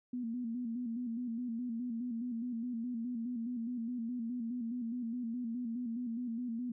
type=tone with vibrato; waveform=sine; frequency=237.8 Hz; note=A#3; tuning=35 cents sharp; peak=-35 dBFS; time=0.13-6.72 s; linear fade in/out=5 ms; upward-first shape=square; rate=4.8 Hz; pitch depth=69 cents each way; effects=none